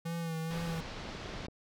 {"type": "tone with vibrato", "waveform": "square", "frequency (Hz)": 164.81, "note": "E3", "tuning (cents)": 0, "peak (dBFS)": -35, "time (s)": [0.05, 0.81], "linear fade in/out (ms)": 10, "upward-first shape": "sine", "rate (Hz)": 2.2, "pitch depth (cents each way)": 39}
{"type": "low-pass noise", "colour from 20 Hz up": "pink", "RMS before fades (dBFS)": -43, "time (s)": [0.5, 1.47], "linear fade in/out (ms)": 10, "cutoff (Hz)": 5200, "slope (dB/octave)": 24}
{"type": "clicks", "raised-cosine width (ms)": 2, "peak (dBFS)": -32, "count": 9, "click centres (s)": [1.054, 1.09, 1.151, 1.259, 1.291, 1.337, 1.407, 1.449, 1.484]}
{"effects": []}